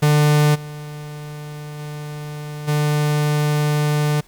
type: tone with level steps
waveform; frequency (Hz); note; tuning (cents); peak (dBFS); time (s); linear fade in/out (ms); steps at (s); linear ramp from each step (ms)
45% pulse; 149; D3; +25; -12 / -30 / -28 / -16; 0.02-4.21; 10; 0.54 / 1.78 / 2.67; 20
effects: pink hiss -51 dBFS RMS until 4.27 s